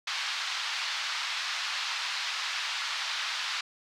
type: band-pass noise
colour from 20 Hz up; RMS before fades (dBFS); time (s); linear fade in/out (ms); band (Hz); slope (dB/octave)
white; -33; 0.07-3.61; 5; 960 to 4700; 24
effects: none